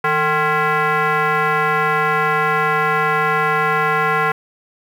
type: tone with frequency modulation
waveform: sine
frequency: 161.3 Hz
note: E3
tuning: 37 cents flat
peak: -13 dBFS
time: 0.04-4.32 s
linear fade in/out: 5 ms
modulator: 610 Hz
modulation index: 2.9
effects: tanh soft clip ceiling -9 dBFS + 7-bit